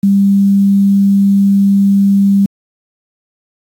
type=tone with quantisation; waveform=sine; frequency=198.2 Hz; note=G3; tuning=19 cents sharp; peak=-6 dBFS; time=0.03-2.46 s; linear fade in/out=5 ms; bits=6; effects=AAC 64 kbps